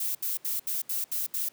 violet noise bursts, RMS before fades -30 dBFS, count 7, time 0-1.488 s, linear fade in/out 5 ms, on 150 ms, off 73 ms, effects pink hiss -60 dBFS RMS until 1.52 s + high-pass 150 Hz 12 dB/octave

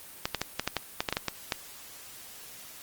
clicks, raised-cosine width 0.2 ms, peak -9 dBFS, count 12, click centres 0.255 / 0.347 / 0.416 / 0.596 / 0.676 / 0.767 / 1.005 / 1.088 / 1.126 / 1.169 / 1.283 / 1.522 s, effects white hiss -47 dBFS RMS until 2.82 s + Opus 24 kbps

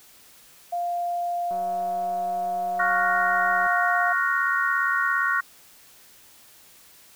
sine tone with pitch glide, 698.5 to 707.8 Hz, F5 to F5, 0 to +23 cents, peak -24 dBFS, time 0.72-4.13 s, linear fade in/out 10 ms, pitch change +23 cents, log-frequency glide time 1.6-3.18 s
click train, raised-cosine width 1 ms, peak -29 dBFS, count 402, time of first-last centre 1.51-3.666 s, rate 186 Hz
sine chord, Gb major seventh, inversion second, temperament equal with one note detuned, 1108.7 / 1402.6 / 1480 / 1864.7 Hz, Db6 / F6 / Gb6 / Bb6, 0 / +7 / 0 / 0 cents, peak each -26 dBFS, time 2.79-5.41 s, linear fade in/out 10 ms
effects white hiss -52 dBFS RMS until 7.15 s

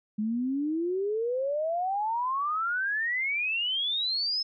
sine exponential sweep, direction up, 207.7 to 5270 Hz, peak -26 dBFS, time 0.18-4.43 s, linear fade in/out 10 ms, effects none

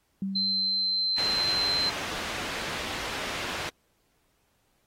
sine tone with exponential decay, 194 Hz, G3, 18 cents flat, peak -26 dBFS, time 0.22-1.28 s, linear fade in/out 2 ms, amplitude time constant 230 ms
sine tone, 4098 Hz, C8, 37 cents flat, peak -24 dBFS, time 0.35-1.9 s, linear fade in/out 10 ms
white low-pass noise, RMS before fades -35 dBFS, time 1.18-3.69 s, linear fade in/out 0 ms, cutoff 3200 Hz, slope 12 dB/octave
effects pink hiss -71 dBFS RMS until 4.86 s + AAC 48 kbps

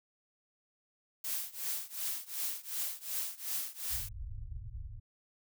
blue noise with tremolo, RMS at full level -34 dBFS, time 1.24-4.09 s, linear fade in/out 5 ms, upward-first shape triangle, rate 2.7 Hz, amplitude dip 95%
pink low-pass noise, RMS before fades -43 dBFS, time 3.9-5 s, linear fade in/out 5 ms, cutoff 120 Hz, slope 96 dB/octave
effects none

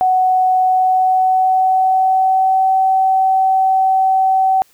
sine tone with pitch glide, 744 to 762.3 Hz, F#5 to G5, +9 to -49 cents, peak -10 dBFS, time 0.01-4.62 s, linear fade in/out 0 ms, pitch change +42 cents, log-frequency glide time 0.6-2.72 s, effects white hiss -53 dBFS RMS until 4.73 s

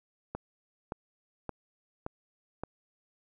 click train, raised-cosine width 1 ms, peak -21 dBFS, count 5, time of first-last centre 0.35-2.636 s, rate 1.75 Hz, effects none

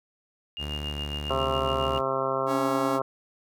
sine tone with tremolo, 2829 Hz, F7, 22 cents sharp, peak -31 dBFS, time 0.57-1.98 s, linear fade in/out 0 ms, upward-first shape sine, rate 7.3 Hz, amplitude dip 70%
sawtooth tone with vibrato, 73.42 Hz, D2, in tune, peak -28 dBFS, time 0.58-2.02 s, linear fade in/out 50 ms, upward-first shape sine, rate 1.6 Hz, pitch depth 14 cents each way
harmonic tone, 133.6 Hz, C3, 36 cents sharp, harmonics 1 / 2 / 3 / 4 / 5 / 6 / 7 / 8 / 9 / 10, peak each -39 / -39 / -32 / -30 / -32 / -39 / -37 / -31 / -36 / -34 dBFS, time 1.3-3.02 s, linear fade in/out 2 ms
45% pulse tone, 277.2 Hz, C#4, in tune, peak -28 dBFS, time 2.46-3 s, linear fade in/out 50 ms
effects none

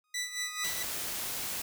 sawtooth tone with exponential growth, 1244.5 Hz, D#6, in tune, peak -33 dBFS, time 0.04-0.64 s, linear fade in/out 1 ms, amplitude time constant 130 ms
15% pulse tone with tremolo, 1975.5 Hz, B6, in tune, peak -25 dBFS, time 0.14-0.83 s, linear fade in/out 5 ms, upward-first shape sine, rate 4.5 Hz, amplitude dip 70%
white noise, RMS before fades -36 dBFS, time 0.64-1.62 s, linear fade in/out 5 ms
clicks, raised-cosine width 1 ms, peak -33 / -41 dBFS, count 2, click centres 0.847 / 0.884 s
effects none

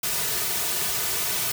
white noise with comb filter, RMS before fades -26 dBFS, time 0.03-1.52 s, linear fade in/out 5 ms, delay 3.7 ms, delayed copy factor -0.9, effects none

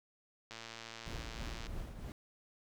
click train, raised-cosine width 0.2 ms, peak -29 dBFS, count 133, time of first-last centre 0.51-1.668 s, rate 114 Hz
brown noise with tremolo, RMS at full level -41 dBFS, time 1.06-2.12 s, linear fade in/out 0 ms, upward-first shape triangle, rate 3.1 Hz, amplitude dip 60%
effects none

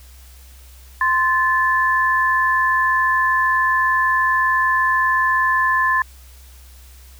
sine tone pair together, 1042 / 1743.3 Hz, C6 / A6, -7 / -17 cents, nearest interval major sixth, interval 890 cents, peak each -17 dBFS, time 1.01-6.02 s, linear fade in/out 2 ms, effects added 64 Hz sine -41 dBFS peak until 7.19 s + white hiss -49 dBFS RMS until 7.19 s

